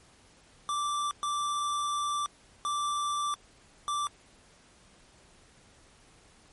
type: tone bursts at uneven times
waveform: square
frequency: 1172 Hz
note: D6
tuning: 4 cents flat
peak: -29 dBFS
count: 4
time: 0.69-1.11 / 1.23-2.26 / 2.65-3.34 / 3.88-4.07 s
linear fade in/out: 0 ms
effects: pink hiss -59 dBFS RMS until 6.52 s + MP3 48 kbps